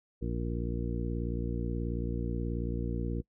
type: harmonic tone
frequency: 58.5 Hz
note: A#1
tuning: 7 cents sharp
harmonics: 1 / 2 / 3 / 4 / 5 / 6 / 8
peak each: -34 / -37 / -39 / -40 / -41 / -42 / -43 dBFS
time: 0.21-3.22 s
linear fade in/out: 20 ms
effects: noise-tail reverb RT60 0.1 s tail -25 dB re dry